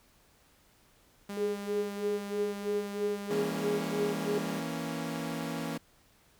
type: tone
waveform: sawtooth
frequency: 201.5 Hz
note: G3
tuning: 48 cents sharp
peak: -33 dBFS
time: 1.29-4.6 s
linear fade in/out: 5 ms
type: tone with tremolo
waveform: sine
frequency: 414.2 Hz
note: G#4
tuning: 5 cents flat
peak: -27 dBFS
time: 1.37-4.38 s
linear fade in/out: 2 ms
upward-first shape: sine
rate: 3.1 Hz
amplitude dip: 100%
type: chord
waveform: sawtooth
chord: A# diminished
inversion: second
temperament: equal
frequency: 164.81 / 233.1 / 277.2 Hz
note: E3 / A#3 / C#4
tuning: 0 / 0 / 0 cents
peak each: -34 dBFS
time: 3.3-5.78 s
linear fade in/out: 10 ms
effects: pink hiss -64 dBFS RMS until 6.39 s